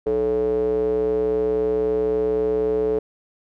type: tone with band-pass filter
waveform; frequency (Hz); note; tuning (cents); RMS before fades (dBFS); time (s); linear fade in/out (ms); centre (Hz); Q
square; 61.9; B1; +5; -21; 0.06-2.99; 5; 450; 9.6
effects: none